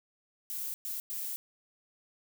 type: noise bursts at uneven times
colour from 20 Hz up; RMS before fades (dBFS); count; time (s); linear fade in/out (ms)
violet; -37; 3; 0.5-0.74 / 0.85-1 / 1.1-1.36; 0
effects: none